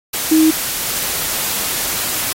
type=tone in noise; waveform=sine; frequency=315.8 Hz; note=D#4; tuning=26 cents sharp; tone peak=-8 dBFS; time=0.31-0.51 s; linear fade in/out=10 ms; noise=white; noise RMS=-20 dBFS; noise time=0.13-2.33 s; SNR=+9 dB; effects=AAC 48 kbps